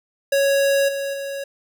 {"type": "tone with level steps", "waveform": "square", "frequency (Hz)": 554.4, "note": "C#5", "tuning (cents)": 0, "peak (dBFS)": [-16, -24, -27], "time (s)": [0.32, 1.44], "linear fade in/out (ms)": 5, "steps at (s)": [0.88, 1.13], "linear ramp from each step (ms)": 10, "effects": []}